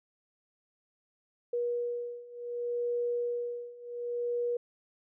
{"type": "beating tone pair", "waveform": "sine", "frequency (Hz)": [480, 480.67], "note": ["B4", "B4"], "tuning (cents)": [-49, -47], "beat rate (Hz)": 0.67, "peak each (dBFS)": [-35, -33], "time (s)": [1.53, 4.57], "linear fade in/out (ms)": 5, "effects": []}